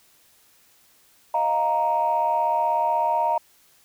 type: chord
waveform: sine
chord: Eb suspended second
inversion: none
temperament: equal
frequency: 622.3 / 698.5 / 932.3 Hz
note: Eb5 / F5 / Bb5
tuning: 0 / 0 / 0 cents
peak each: -26 / -25 / -20 dBFS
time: 1.34-3.38 s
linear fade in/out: 5 ms
effects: tanh soft clip ceiling -12 dBFS + white hiss -58 dBFS RMS until 3.84 s